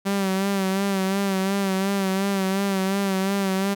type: tone with vibrato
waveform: sawtooth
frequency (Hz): 194.2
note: G3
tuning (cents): -16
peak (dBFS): -17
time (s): 0.05-3.75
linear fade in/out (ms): 20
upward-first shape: sine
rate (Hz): 2.8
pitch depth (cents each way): 46
effects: none